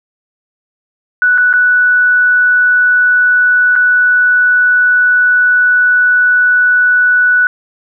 sine tone with dropouts, 1480 Hz, F#6, in tune, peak -6 dBFS, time 1.22-7.47 s, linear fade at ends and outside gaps 1 ms, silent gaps 1.377-1.381 / 1.529-1.537 / 3.755-3.761 s, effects none

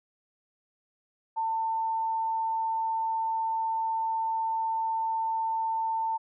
sine tone, 896 Hz, A5, 31 cents sharp, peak -26 dBFS, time 1.36-6.18 s, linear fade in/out 20 ms, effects none

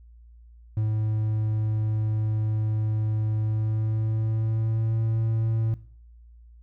triangle tone with pitch glide, 108.3 to 112.05 Hz, A2 to A2, -27 to +32 cents, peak -20 dBFS, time 0.77-5.74 s, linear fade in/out 0 ms, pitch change +59 cents, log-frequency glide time 3.42-5 s, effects noise-tail reverb RT60 0.5 s tail -18 dB re dry + added 58 Hz sine -47 dBFS peak until 6.62 s

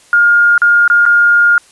sine tone with dropouts, 1417 Hz, F6, 25 cents sharp, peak -5 dBFS, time 0.13-1.58 s, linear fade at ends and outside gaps 1 ms, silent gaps 0.579-0.618 / 0.878-0.9 / 1.054-1.062 s, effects white hiss -45 dBFS RMS until 1.71 s + resampled to 24000 Hz

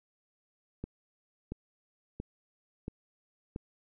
click train, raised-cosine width 3 ms, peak -24 dBFS, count 5, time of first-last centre 0.84-3.561 s, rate 1.47 Hz, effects none

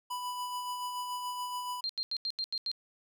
square tone with tremolo, 990 Hz, B5, 4 cents sharp, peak -34 dBFS, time 0.1-1.81 s, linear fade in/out 10 ms, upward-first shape sine, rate 7 Hz, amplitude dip 35%
sine tone bursts, 4186 Hz, C8, in tune, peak -31 dBFS, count 7, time 1.84-2.715 s, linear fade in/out 0 ms, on 53 ms, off 84 ms
effects none

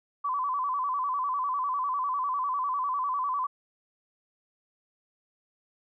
sine tone with vibrato, 1080 Hz, C#6, 45 cents flat, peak -26 dBFS, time 0.24-3.47 s, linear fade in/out 10 ms, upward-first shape square, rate 10 Hz, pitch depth 99 cents each way, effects none

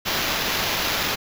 violet noise with sample-and-hold, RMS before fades -24 dBFS, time 0.05-1.16 s, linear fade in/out 20 ms, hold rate 8820 Hz, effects none

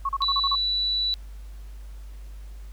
sine tone bursts, 1100 Hz, C#6, 14 cents flat, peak -22 dBFS, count 7, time 0.05-0.553 s, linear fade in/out 5 ms, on 41 ms, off 36 ms
sine tone, 3951 Hz, B7, in tune, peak -22 dBFS, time 0.22-1.14 s, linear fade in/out 0 ms
effects added 50 Hz sine -37 dBFS peak until 2.72 s + pink hiss -57 dBFS RMS until 2.72 s

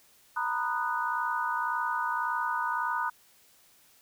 sine chord, B major seventh, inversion third, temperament just, 926 / 987.8 / 1234.7 / 1481.6 Hz, A#5 / B5 / D#6 / F#6, -12 / 0 / -14 / +2 cents, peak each -33 dBFS, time 0.36-3.1 s, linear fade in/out 10 ms, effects white hiss -61 dBFS RMS until 4.01 s

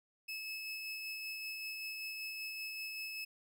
30% pulse tone with tremolo, 2596 Hz, E7, 27 cents flat, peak -37 dBFS, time 0.28-3.25 s, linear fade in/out 10 ms, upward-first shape sine, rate 5.2 Hz, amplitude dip 25%, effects none

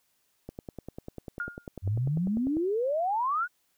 click train, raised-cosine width 2 ms, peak -25 dBFS, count 22, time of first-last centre 0.49-2.569 s, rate 10.1 Hz
sine tone with exponential decay, 1419 Hz, F6, 27 cents sharp, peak -27 dBFS, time 1.4-1.68 s, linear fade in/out 1 ms, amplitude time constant 60 ms
sine exponential sweep, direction up, 89.1 to 1506 Hz, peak -25 dBFS, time 1.82-3.48 s, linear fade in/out 50 ms
effects white hiss -72 dBFS RMS until 3.77 s

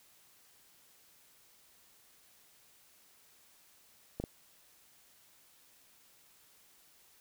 clicks, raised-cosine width 2 ms, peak -23 dBFS, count 2, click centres 4.2 / 4.239 s, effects white hiss -64 dBFS RMS until 7.2 s

